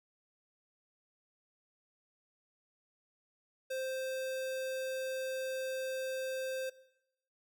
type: tone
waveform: square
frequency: 523.3 Hz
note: C5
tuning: in tune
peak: -36 dBFS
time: 3.7-6.7 s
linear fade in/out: 10 ms
effects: noise-tail reverb RT60 0.8 s tail -19 dB re dry